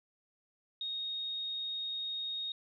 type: tone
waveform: sine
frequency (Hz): 3729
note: A#7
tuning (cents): 0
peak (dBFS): -35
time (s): 0.81-2.52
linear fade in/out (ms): 2
effects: none